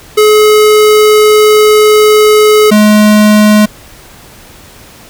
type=tone pair in turn; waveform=square; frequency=425.7 / 211.3 Hz; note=G#4 / G#3; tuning=+43 / +30 cents; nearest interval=octave; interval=1213 cents; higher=first; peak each=-3 dBFS; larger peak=neither; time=0.17-2.71 / 2.71-3.66 s; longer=first; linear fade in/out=10 ms; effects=pink hiss -35 dBFS RMS until 5.09 s